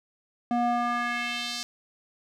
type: tone with band-pass filter sweep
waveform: square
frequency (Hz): 239.7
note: A#3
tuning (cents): +48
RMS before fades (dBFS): -28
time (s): 0.51-1.63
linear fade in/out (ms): 0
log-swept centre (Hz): 520 to 5300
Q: 1.9
effects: none